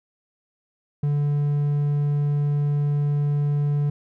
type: tone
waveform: triangle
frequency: 145.4 Hz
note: D3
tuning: 17 cents flat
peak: -17 dBFS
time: 1.03-3.9 s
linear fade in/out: 5 ms
effects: none